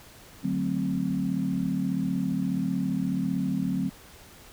sine chord, D dominant seventh, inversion none, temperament equal, 146.83 / 185 / 220 / 261.6 Hz, D3 / F#3 / A3 / C4, 0 / 0 / 0 / 0 cents, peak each -34 / -28 / -33 / -29 dBFS, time 0.43-3.9 s, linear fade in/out 20 ms, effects pink hiss -50 dBFS RMS until 4.52 s

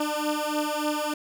15% pulse beating tone pair, 298.4 / 301.8 Hz, D4 / D4, +28 / +47 cents, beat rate 3.4 Hz, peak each -22 dBFS, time 0-1.14 s, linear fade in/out 5 ms, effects none

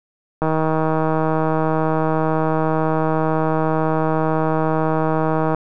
click train, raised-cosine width 1 ms, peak -6 dBFS, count 811, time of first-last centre 0.42-5.547 s, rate 158 Hz, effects none

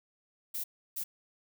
violet noise bursts at uneven times, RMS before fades -36 dBFS, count 2, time 0.54-0.64 / 0.96-1.04 s, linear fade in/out 10 ms, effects none

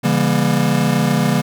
square chord, C# diminished seventh, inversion none, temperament just, 138.59 / 166.31 / 199.57 / 239.5 Hz, C#3 / E3 / G3 / Bb3, 0 / +16 / +31 / +47 cents, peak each -20 dBFS, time 0.03-1.42 s, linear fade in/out 20 ms, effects none

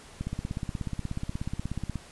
click train, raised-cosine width 5 ms, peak -19 dBFS, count 30, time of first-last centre 0.21-1.957 s, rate 16.6 Hz, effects pink hiss -50 dBFS RMS until 2.11 s + resampled to 24000 Hz

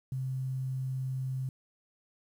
sine tone with quantisation, 131 Hz, C3, 2 cents sharp, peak -31 dBFS, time 0.12-1.49 s, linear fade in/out 2 ms, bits 10, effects none

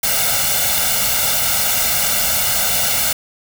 white noise with comb filter, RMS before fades -17 dBFS, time 0.03-3.13 s, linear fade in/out 5 ms, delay 1.4 ms, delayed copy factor +0.85, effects none

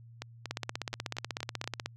two click trains, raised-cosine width 0.2 ms, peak -20 / -16 dBFS, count 7 / 23, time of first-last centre 0.22-1.642 / 0.51-1.86 s, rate 4.22 / 16.3 Hz, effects added 116 Hz sine -50 dBFS peak until 1.96 s

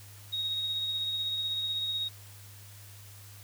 sine tone with tremolo, 3764 Hz, A#7, 16 cents sharp, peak -28 dBFS, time 0.32-2.09 s, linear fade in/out 20 ms, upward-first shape triangle, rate 16 Hz, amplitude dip 35%, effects added 101 Hz sine -49 dBFS peak until 3.43 s + white hiss -53 dBFS RMS until 3.43 s

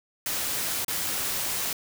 white noise with dropouts, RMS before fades -29 dBFS, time 0.26-1.73 s, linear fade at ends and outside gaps 2 ms, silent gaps 0.847-0.881 s, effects none

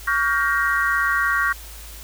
sine chord, G half-diminished seventh, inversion second, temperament just, 1128.9 / 1411.2 / 1568 / 1881.6 Hz, Db6 / F6 / G6 / Bb6, +31 / +18 / 0 / +16 cents, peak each -23 dBFS, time 0.07-1.53 s, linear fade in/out 10 ms, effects added 54 Hz sine -38 dBFS peak until 2.03 s + white hiss -41 dBFS RMS until 2.03 s

